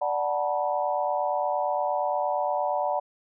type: chord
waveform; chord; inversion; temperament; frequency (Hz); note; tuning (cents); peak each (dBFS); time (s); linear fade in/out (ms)
sine; B minor seventh; first; equal with one note detuned; 587.3 / 740 / 880 / 968.6; D5 / F#5 / A5 / B5; 0 / 0 / 0 / -34; -28 / -28 / -31 / -31; 0.01-3; 10
effects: none